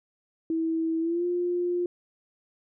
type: tone with pitch glide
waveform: sine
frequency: 325.3 to 352.7 Hz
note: E4 to F4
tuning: -23 to +17 cents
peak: -24 dBFS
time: 0.5-1.86 s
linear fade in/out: 2 ms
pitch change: +140 cents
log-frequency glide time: 1-1.25 s
effects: none